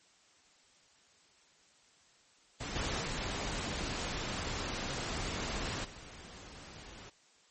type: noise with level steps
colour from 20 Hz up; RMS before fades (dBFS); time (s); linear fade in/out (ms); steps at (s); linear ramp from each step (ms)
pink; -40 / -35 / -37 / -50; 2.6-7.1; 10; 2.75 / 3.01 / 5.84; 10
effects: white hiss -65 dBFS RMS until 7.5 s + MP3 32 kbps